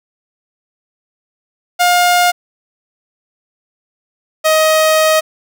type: tone pair in turn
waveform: sawtooth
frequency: 710 / 628.9 Hz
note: F5 / D#5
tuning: +28 / +18 cents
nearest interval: major second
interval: 210 cents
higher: first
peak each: -5 dBFS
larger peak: neither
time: 1.79-2.32 / 4.44-5.21 s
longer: second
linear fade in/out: 20 ms
effects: none